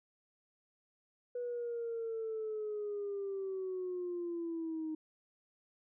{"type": "linear sweep", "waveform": "sine", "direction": "down", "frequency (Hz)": [490, 311.1], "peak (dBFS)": -35, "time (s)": [1.35, 4.95], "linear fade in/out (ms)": 5, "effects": ["tanh soft clip ceiling -32 dBFS"]}